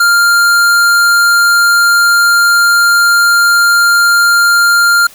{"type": "tone with hard clipping", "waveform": "sine", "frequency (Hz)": 1398, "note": "F6", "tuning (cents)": 1, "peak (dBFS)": -7, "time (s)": [0, 5.07], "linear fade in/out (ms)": 5, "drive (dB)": 18, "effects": ["white hiss -38 dBFS RMS until 5.14 s"]}